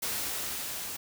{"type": "noise with level ramp", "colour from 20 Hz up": "white", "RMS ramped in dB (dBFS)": [-32, -38], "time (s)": [0.02, 0.97], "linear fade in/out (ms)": 10, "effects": []}